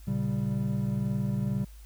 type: chord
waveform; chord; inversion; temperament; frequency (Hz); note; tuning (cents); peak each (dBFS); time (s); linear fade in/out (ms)
triangle; G diminished; first; equal; 116.54 / 138.59 / 196; Bb2 / Db3 / G3; 0 / 0 / 0; -30 / -29 / -28; 0.07-1.65; 10
effects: added 52 Hz sine -45 dBFS peak until 1.85 s + white hiss -59 dBFS RMS until 1.85 s